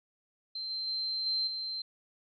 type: tone with level steps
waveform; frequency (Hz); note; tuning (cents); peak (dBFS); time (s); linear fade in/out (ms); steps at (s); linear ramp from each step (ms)
sine; 4122; C8; -27; -35 / -33 / -31 / -28 / -34; 0.55-1.82; 5; 0.7 / 0.87 / 1.26 / 1.47; 5
effects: none